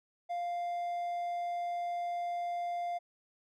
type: tone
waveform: triangle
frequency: 698.5 Hz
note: F5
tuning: in tune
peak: -31 dBFS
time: 0.29-2.99 s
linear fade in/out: 20 ms
effects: none